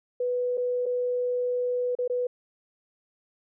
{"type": "tone with dropouts", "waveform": "sine", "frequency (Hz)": 493.9, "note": "B4", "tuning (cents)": 0, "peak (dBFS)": -24, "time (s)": [0.2, 2.27], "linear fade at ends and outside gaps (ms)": 5, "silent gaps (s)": [[0.573, 0.577], [0.858, 0.862], [1.952, 1.987], [2.078, 2.098]], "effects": []}